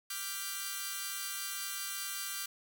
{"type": "chord", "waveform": "5% pulse", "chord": "G dominant seventh", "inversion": "second", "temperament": "equal", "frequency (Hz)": [1174.7, 1396.9, 1568, 1975.5], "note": ["D6", "F6", "G6", "B6"], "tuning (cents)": [0, 0, 0, 0], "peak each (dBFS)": [-31, -31, -30, -34], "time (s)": [0.1, 2.46], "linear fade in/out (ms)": 5, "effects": []}